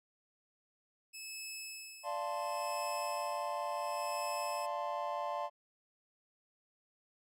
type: tone with tremolo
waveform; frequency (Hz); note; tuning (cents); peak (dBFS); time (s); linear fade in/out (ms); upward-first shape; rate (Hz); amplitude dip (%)
15% pulse; 2600; E7; -24; -35; 1.13-4.67; 20; sine; 0.71; 75
type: chord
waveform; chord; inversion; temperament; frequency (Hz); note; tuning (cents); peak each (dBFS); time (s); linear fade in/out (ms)
triangle; D minor seventh; none; equal with one note detuned; 587.3 / 692.4 / 880 / 1046.5; D5 / F5 / A5 / C6; 0 / -15 / 0 / 0; -39; 2.03-5.5; 50
effects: none